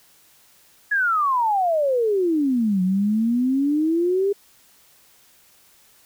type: exponential two-way sweep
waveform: sine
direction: down then up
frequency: 1708 to 181.2 to 407.6 Hz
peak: -17 dBFS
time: 0.91-4.33 s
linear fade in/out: 10 ms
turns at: 2.82 s
effects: white hiss -55 dBFS RMS until 6.05 s